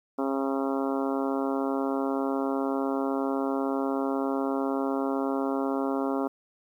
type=harmonic tone; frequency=136.1 Hz; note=C#3; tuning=31 cents flat; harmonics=2 / 3 / 4 / 5 / 6 / 7 / 8 / 9 / 10; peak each=-28 / -32 / -34 / -36 / -38 / -39 / -40 / -41 / -42 dBFS; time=0.18-6.28 s; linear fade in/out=10 ms; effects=10-bit